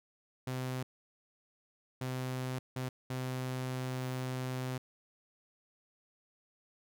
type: tone bursts at uneven times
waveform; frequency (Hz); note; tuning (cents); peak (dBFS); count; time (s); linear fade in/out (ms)
sawtooth; 128.5; C3; -31; -31; 4; 0.47-0.83 / 2.01-2.59 / 2.76-2.89 / 3.1-4.78; 5
effects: none